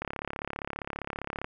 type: click train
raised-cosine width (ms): 0.5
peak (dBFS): -18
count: 51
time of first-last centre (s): 0.02-1.445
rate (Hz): 35.1
effects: none